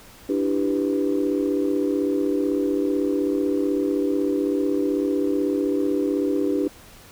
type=chord; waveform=sine; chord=E minor seventh; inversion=third; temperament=equal; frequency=293.7 / 329.6 / 392 / 493.9 Hz; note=D4 / E4 / G4 / B4; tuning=0 / 0 / 0 / 0 cents; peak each=-22 / -27 / -24 / -28 dBFS; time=0.29-6.68 s; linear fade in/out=5 ms; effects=tanh soft clip ceiling -11 dBFS + pink hiss -47 dBFS RMS until 7.11 s